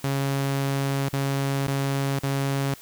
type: tone with dropouts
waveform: sawtooth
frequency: 137.8 Hz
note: C#3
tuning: 10 cents flat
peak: -19 dBFS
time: 0.04-2.74 s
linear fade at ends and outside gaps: 2 ms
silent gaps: 1.088-1.132 / 1.67-1.681 / 2.191-2.234 s
effects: white hiss -47 dBFS RMS until 2.81 s